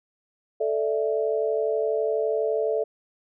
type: chord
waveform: sine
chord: A suspended fourth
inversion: none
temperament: equal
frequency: 440 / 587.3 / 659.3 Hz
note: A4 / D5 / E5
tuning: 0 / 0 / 0 cents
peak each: -24 / -28 / -28 dBFS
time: 0.6-2.84 s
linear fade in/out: 10 ms
effects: none